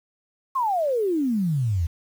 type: exponential sweep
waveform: sine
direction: down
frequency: 1100 to 77 Hz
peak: -20 dBFS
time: 0.55-1.87 s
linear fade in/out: 10 ms
effects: 8-bit